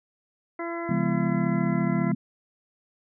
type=harmonic tone; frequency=338.2 Hz; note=E4; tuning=44 cents sharp; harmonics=1 / 2 / 3 / 4 / 5 / 6; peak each=-32 / -35 / -38 / -39 / -46 / -39 dBFS; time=0.59-2.12 s; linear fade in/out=5 ms
type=chord; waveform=sine; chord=C# dominant seventh; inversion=none; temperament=just; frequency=138.59 / 173.24 / 207.9 / 249.5 Hz; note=C#3 / E#3 / G#3 / B3; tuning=0 / -14 / +2 / +18 cents; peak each=-30 / -26 / -27 / -29 dBFS; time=0.89-2.15 s; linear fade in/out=5 ms
effects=none